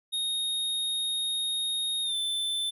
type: tone with pitch glide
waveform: square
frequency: 3723 to 3532 Hz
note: A#7 to A7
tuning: -3 to +6 cents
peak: -28 dBFS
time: 0.12-2.71 s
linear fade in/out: 20 ms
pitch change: -91 cents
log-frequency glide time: 2.03-2.15 s
effects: none